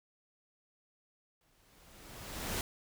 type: noise with exponential growth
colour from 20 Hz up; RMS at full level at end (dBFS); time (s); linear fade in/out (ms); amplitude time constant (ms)
pink; -34; 1.41-2.61; 1; 260
effects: none